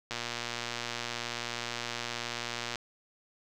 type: click train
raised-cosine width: 0.2 ms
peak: -17 dBFS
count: 316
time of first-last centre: 0.11-2.757 s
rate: 119 Hz
effects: none